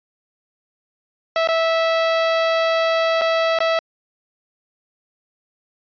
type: tone with dropouts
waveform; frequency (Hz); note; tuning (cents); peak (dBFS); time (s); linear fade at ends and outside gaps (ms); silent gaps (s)
sawtooth; 655; E5; -11; -12; 1.36-3.79; 1; 1.474-1.487 / 3.212-3.217 / 3.588-3.604
effects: resampled to 11025 Hz